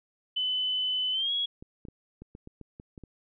sine tone with pitch glide, 3017 to 3328 Hz, F#7 to G#7, +33 to +3 cents, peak -26 dBFS, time 0.36-1.46 s, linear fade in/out 10 ms, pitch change +170 cents, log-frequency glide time 1.12-1.32 s
clicks, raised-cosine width 3 ms, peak -31 dBFS, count 10, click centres 1.625 / 1.852 / 1.885 / 2.22 / 2.351 / 2.474 / 2.613 / 2.799 / 2.978 / 3.037 s
effects none

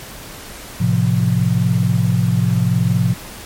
sine chord, F major, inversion first, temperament equal, 110 / 130.81 / 174.61 Hz, A2 / C3 / F3, 0 / 0 / 0 cents, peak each -17 dBFS, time 0.8-3.14 s, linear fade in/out 10 ms, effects pink hiss -34 dBFS RMS until 3.45 s + MP3 64 kbps

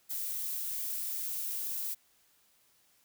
violet noise, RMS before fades -36 dBFS, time 0.09-1.95 s, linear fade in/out 20 ms, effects white hiss -68 dBFS RMS until 3.04 s

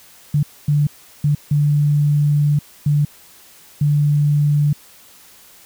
sine tone bursts at uneven times, 146.7 Hz, D3, 2 cents flat, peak -12 dBFS, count 6, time 0.34-0.43 / 0.68-0.87 / 1.24-1.35 / 1.51-2.59 / 2.86-3.05 / 3.81-4.73 s, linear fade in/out 5 ms, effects white hiss -46 dBFS RMS until 5.65 s

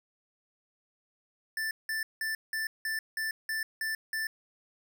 square tone bursts, 1767 Hz, A6, 7 cents sharp, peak -31 dBFS, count 9, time 1.57-4.27 s, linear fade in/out 2 ms, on 140 ms, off 180 ms, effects none

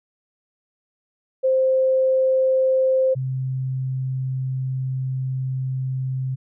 sine tone pair in turn, 523.3 / 130.82 Hz, C5 / C3, 0 / 0 cents, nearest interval 2 octaves, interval 2400 cents, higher first, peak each -15 / -22 dBFS, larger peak first, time 1.43-3.15 / 3.15-6.36 s, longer second, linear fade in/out 20 ms, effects none

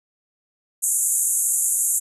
pink band-pass noise, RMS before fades -21 dBFS, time 0.82-2 s, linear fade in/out 20 ms, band 6800 to 12000 Hz, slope 96 dB/octave, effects none

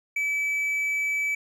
triangle tone, 2300 Hz, D7, 37 cents flat, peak -22 dBFS, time 0.16-1.35 s, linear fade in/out 5 ms, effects none

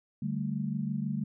sine chord, D suspended fourth, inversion none, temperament equal with one note detuned, 146.83 / 194.08 / 220 Hz, D3 / G3 / A3, 0 / -17 / 0 cents, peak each -34 dBFS, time 0.22-1.24 s, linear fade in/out 5 ms, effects none

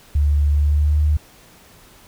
sine tone with pitch glide, 72.9 to 75.43 Hz, D2 to D2, -12 to +47 cents, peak -13 dBFS, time 0.15-1.17 s, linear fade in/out 5 ms, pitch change +59 cents, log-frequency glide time 0.54-1.06 s, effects pink hiss -48 dBFS RMS until 2.07 s

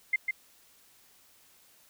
sine tone with echo, 2093 Hz, C7, in tune, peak -22 dBFS, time 0.13-0.16 s, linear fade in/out 5 ms, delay 150 ms, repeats 1, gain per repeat -4 dB, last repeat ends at 0.31 s, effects white hiss -61 dBFS RMS until 1.89 s

